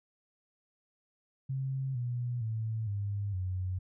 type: tone with pitch steps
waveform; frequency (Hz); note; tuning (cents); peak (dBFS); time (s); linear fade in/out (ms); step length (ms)
sine; 133.6 / 121.81 / 111.05 / 101.25 / 92.31; C3 / B2 / A2 / G#2 / F#2; +36 / -23 / +16 / -43 / -4; -31; 1.49-3.79; 10; 460
effects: none